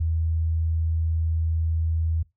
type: tone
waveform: sine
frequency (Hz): 81.1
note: E2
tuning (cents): -28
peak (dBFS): -21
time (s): 0-2.23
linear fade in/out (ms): 10
effects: noise-tail reverb RT60 0.2 s tail -21 dB re dry